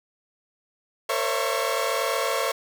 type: tone cluster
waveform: sawtooth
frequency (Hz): 457.3 / 525 / 566 / 668 / 1099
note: A#4 / C5 / C#5 / E5 / C#6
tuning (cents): -33 / +6 / +36 / +23 / -15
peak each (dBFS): -26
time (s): 1.09-2.52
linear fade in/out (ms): 5
effects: none